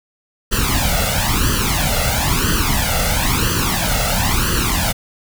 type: noise with flanger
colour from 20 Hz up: pink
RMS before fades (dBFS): -17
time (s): 0.51-4.93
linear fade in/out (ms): 20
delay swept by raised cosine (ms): 0.66 to 1.48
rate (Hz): 1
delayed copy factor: +0.85
effects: none